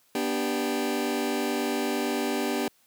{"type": "chord", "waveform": "sawtooth", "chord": "G major", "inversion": "first", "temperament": "just", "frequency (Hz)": [245, 294, 392], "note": ["B3", "D4", "G4"], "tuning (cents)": [-14, 2, 0], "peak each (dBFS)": -26, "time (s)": [0.15, 2.68], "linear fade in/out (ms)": 2, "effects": ["white hiss -64 dBFS RMS until 2.86 s", "high-pass 100 Hz 12 dB/octave"]}